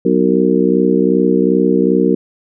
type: harmonic tone with a mistuned harmonic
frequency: 62.6 Hz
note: B1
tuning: 24 cents sharp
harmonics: 3 / 4 / 5 / 6 / 7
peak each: -16 / -16 / -16 / -16 / -16 dBFS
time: 0.05-2.15 s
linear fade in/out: 5 ms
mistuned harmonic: 7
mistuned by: +85 cents
effects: none